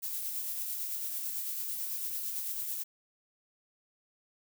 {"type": "noise with tremolo", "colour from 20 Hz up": "violet", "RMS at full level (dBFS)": -35, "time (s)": [0.02, 2.84], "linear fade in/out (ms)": 20, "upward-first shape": "sine", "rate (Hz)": 9, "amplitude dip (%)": 30, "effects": []}